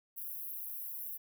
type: high-pass noise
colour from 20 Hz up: white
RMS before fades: -42 dBFS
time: 0.16-1.18 s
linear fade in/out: 20 ms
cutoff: 11000 Hz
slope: 96 dB/octave
effects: none